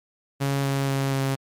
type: tone with pitch steps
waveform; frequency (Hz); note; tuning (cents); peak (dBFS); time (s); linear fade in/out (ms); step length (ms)
sawtooth; 138.59 / 137.55 / 136.52 / 135.5; C#3 / C#3 / C#3 / C#3; 0 / -13 / -26 / -39; -18; 0.4-1.36; 20; 240
effects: MP3 96 kbps